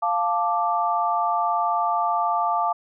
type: chord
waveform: sine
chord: D minor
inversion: first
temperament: equal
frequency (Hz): 698.5 / 880 / 1174.7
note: F5 / A5 / D6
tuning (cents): 0 / 0 / 0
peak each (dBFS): -24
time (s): 0.02-2.73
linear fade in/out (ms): 10
effects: none